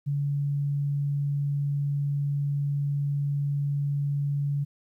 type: tone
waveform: sine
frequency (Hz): 142.6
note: C#3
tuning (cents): +49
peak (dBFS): -24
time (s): 0.06-4.65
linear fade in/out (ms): 20
effects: 11-bit